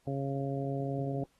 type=harmonic tone; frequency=137.6 Hz; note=C#3; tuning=12 cents flat; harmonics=1 / 2 / 3 / 4 / 5; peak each=-34 / -37 / -39 / -40 / -41 dBFS; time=0.07-1.24 s; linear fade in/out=2 ms; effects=pink hiss -71 dBFS RMS until 1.39 s + AAC 32 kbps